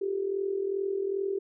sine tone with amplitude modulation, 392 Hz, G4, in tune, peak -24 dBFS, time 0.01-1.39 s, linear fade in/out 10 ms, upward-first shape sine, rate 42.5 Hz, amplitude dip 70%, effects none

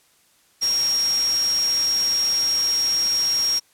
sine tone in noise, 5588 Hz, F8, in tune, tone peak -18 dBFS, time 0.61-3.6 s, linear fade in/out 20 ms, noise white, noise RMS -31 dBFS, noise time 0.61-3.6 s, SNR +10 dB, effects white hiss -59 dBFS RMS until 3.73 s + low-pass 12000 Hz 12 dB/octave

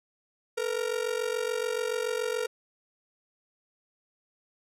45% pulse ring-modulated tone, 466.2 Hz, A#4, in tune, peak -25 dBFS, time 0.57-2.47 s, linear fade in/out 10 ms, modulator 23.5 Hz, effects low-pass 12000 Hz 12 dB/octave

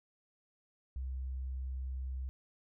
sine tone, 65 Hz, C2, 11 cents flat, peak -36 dBFS, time 0.96-2.29 s, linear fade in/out 0 ms, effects none

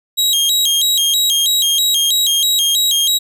sawtooth tone with vibrato, 3520 Hz, A7, in tune, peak -9 dBFS, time 0.17-3.19 s, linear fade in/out 20 ms, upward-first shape square, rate 3.1 Hz, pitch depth 150 cents each way, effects none

